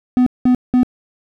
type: tone bursts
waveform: triangle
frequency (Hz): 250.4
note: B3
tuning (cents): +24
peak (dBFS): -7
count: 3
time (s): 0.17-0.832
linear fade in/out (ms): 0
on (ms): 94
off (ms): 190
effects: none